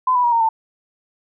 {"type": "tone with pitch steps", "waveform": "sine", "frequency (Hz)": [1018, 985.6, 954.2, 923.9, 894.4], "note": ["C6", "B5", "A#5", "A#5", "A5"], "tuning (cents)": [-48, -4, 40, -16, 28], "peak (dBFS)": -13, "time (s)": [0.07, 0.49], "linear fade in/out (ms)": 5, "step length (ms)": 84, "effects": []}